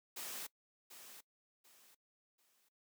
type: noise with echo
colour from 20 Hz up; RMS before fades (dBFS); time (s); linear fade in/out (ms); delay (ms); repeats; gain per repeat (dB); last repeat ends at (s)
white; -45; 0.16-0.47; 10; 740; 3; -10; 2.69
effects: noise-tail reverb RT60 0.1 s tail -21 dB re dry + high-pass 200 Hz 12 dB/octave